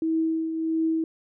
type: tone with tremolo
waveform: sine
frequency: 322.7 Hz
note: E4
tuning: 37 cents flat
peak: -20 dBFS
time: 0.02-1.04 s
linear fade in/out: 2 ms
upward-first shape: triangle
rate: 1.5 Hz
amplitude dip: 55%
effects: none